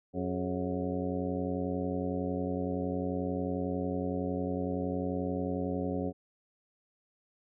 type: harmonic tone with a mistuned harmonic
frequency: 91 Hz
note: F#2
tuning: 28 cents flat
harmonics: 1 / 2 / 3 / 4 / 5 / 6 / 7 / 8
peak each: -39 / -36 / -35 / -43 / -38 / -39 / -46 / -44 dBFS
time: 0.13-6.13 s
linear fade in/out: 50 ms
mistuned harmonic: 5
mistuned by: -120 cents
effects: none